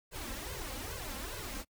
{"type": "noise with flanger", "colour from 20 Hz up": "pink", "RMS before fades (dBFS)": -41, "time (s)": [0.11, 1.65], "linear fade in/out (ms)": 50, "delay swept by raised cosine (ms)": [1.9, 3.8], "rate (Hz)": 2.4, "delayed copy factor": 1, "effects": ["noise-tail reverb RT60 0.1 s tail -26 dB re dry"]}